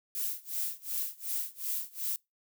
violet noise with tremolo, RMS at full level -32 dBFS, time 0.15-2.16 s, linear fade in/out 0 ms, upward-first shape sine, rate 2.7 Hz, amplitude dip 95%, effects noise-tail reverb RT60 0.2 s tail -25 dB re dry

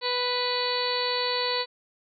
harmonic tone, 493.9 Hz, B4, in tune, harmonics 1 / 2 / 3 / 4 / 5 / 6 / 7 / 8 / 9, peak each -30 / -31 / -40 / -35 / -37 / -39 / -40 / -31 / -31 dBFS, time 0.01-1.66 s, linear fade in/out 50 ms, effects none

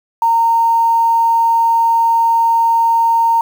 sine tone with quantisation, 920 Hz, A#5, 23 cents flat, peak -9 dBFS, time 0.22-3.41 s, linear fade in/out 2 ms, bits 6, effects none

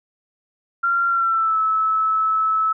sine tone with pitch glide, 1380 to 1302.5 Hz, F6 to E6, -21 to -21 cents, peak -16 dBFS, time 0.83-2.73 s, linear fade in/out 10 ms, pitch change -100 cents, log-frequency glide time 1.08-1.59 s, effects none

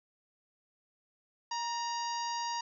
harmonic tone with a mistuned harmonic, 945 Hz, A#5, 23 cents sharp, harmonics 1 / 2 / 3 / 4 / 5 / 6 / 7, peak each -34 / -45 / -47 / -51 / -42 / -46 / -48 dBFS, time 1.51-2.61 s, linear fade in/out 5 ms, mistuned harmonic 2, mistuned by -49 cents, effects none

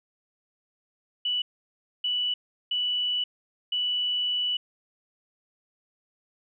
sine tone bursts at uneven times, 2960 Hz, F#7, in tune, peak -24 dBFS, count 4, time 1.25-1.42 / 2.04-2.34 / 2.71-3.24 / 3.72-4.57 s, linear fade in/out 5 ms, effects none

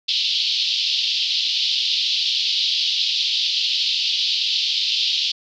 pink band-pass noise, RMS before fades -21 dBFS, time 0.08-5.32 s, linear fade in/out 10 ms, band 3000 to 4800 Hz, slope 48 dB/octave, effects none

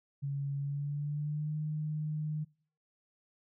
sine tone with pitch glide, 140.2 to 152.89 Hz, C#3 to D#3, +20 to -30 cents, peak -32 dBFS, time 0.22-2.45 s, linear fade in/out 20 ms, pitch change +150 cents, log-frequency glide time 0.57-1.56 s, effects noise-tail reverb RT60 0.5 s tail -25 dB re dry

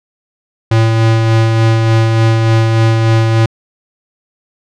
square tone with tremolo, 112.7 Hz, A2, 42 cents sharp, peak -7 dBFS, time 0.71-3.46 s, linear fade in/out 5 ms, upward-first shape sine, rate 3.4 Hz, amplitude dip 30%, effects low-pass 5000 Hz 12 dB/octave

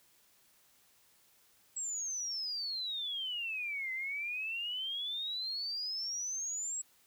sine exponential two-way sweep, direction down then up, 7750 to 2039 to 7750 Hz, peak -35 dBFS, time 1.76-6.82 s, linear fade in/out 10 ms, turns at 3.92 s, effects white hiss -67 dBFS RMS until 7.06 s

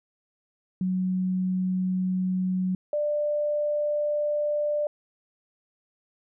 sine tone pair in turn, 185 / 592.8 Hz, F#3 / D5, 0 / +16 cents, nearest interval octave + minor sixth, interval 2016 cents, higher second, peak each -23 dBFS, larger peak neither, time 0.81-2.75 / 2.93-4.87 s, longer neither, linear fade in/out 2 ms, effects none

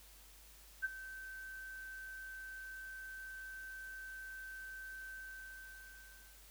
sine tone with ADSR envelope, 1547 Hz, G6, 23 cents flat, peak -31 dBFS, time 0.82-6.43 s, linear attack 27 ms, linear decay 25 ms, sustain -15 dB, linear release 1300 ms, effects added 50 Hz sine -61 dBFS peak until 6.5 s + white hiss -61 dBFS RMS until 6.5 s

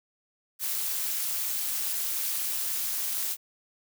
blue noise with amplitude modulation, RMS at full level -27 dBFS, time 0.59-3.37 s, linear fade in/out 50 ms, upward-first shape sine, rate 251 Hz, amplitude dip 70%, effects none

